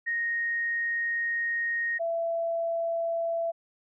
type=tone pair in turn; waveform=sine; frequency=1864.7 / 668.9 Hz; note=A#6 / E5; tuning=0 / +25 cents; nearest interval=octave + tritone; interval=1775 cents; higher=first; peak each=-26 dBFS; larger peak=neither; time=0.06-1.99 / 1.99-3.52 s; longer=first; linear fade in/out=20 ms; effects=none